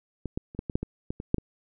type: clicks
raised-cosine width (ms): 3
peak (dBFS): -19 / -16 / -30 / -16 / -18 / -11 / -18 / -18 / -22 / -8 / -19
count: 11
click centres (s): 0.257 / 0.375 / 0.549 / 0.591 / 0.698 / 0.755 / 0.83 / 1.105 / 1.201 / 1.344 / 1.383
effects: none